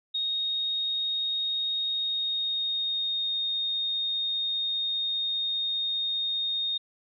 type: tone with pitch glide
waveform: sine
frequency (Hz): 3729 to 3695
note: A#7 to A#7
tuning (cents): 0 to -16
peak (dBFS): -26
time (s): 0.14-6.78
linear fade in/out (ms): 10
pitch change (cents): -16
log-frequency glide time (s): 1.9-3.37
effects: none